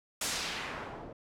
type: noise with low-pass filter sweep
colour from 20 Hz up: white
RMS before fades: -38 dBFS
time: 0.21-1.13 s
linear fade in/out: 5 ms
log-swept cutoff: 9700 to 460 Hz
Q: 1
effects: none